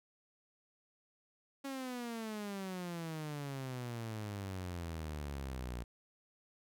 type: exponential sweep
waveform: sawtooth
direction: down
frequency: 277.2 to 58.27 Hz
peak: -36 dBFS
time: 1.64-5.84 s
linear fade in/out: 10 ms
effects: none